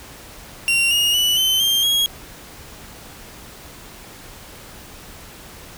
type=tone with pitch steps; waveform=40% pulse; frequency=2756 / 2856 / 2961 / 3069 / 3180 / 3296 Hz; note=F7 / F7 / F#7 / G7 / G7 / G#7; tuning=-24 / +38 / +1 / -37 / +24 / -14 cents; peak=-14 dBFS; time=0.68-2.06 s; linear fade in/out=0 ms; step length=230 ms; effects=pink hiss -40 dBFS RMS until 5.77 s